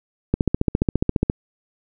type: click train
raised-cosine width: 3 ms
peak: -4 dBFS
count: 15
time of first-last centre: 0.34-1.299 s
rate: 14.6 Hz
effects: none